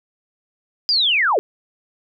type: linear sweep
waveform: sine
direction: down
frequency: 4978 to 343 Hz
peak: -14 dBFS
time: 0.89-1.39 s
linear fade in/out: 0 ms
effects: none